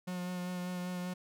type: tone with vibrato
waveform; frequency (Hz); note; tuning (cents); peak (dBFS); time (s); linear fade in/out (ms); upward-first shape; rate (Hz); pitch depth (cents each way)
45% pulse; 180; F#3; -47; -36; 0.07-1.14; 10; sine; 5.1; 17
effects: none